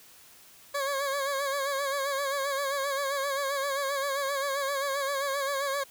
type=tone with vibrato; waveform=20% pulse; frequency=554.4 Hz; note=C#5; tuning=in tune; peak=-23 dBFS; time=0.74-5.84 s; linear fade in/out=10 ms; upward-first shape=sine; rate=7.6 Hz; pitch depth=58 cents each way; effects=white hiss -54 dBFS RMS until 5.9 s